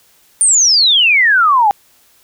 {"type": "exponential sweep", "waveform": "sine", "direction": "down", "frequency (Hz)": [9300, 788], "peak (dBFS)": -7, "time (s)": [0.41, 1.71], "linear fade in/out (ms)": 0, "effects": ["white hiss -51 dBFS RMS until 2.23 s"]}